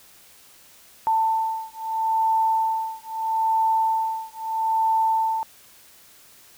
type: beating tone pair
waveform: sine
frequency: 890 / 890.77 Hz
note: A5 / A5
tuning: +20 / +21 cents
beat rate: 0.77 Hz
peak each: -23 dBFS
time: 1.07-5.43 s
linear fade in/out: 0 ms
effects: white hiss -51 dBFS RMS until 6.57 s